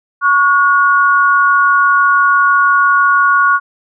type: tone pair together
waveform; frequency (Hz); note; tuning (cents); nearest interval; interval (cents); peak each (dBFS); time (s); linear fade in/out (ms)
sine; 1116 / 1442; C#6 / F#6; +11 / -45; major third; 444; -10; 0.21-3.6; 50
effects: none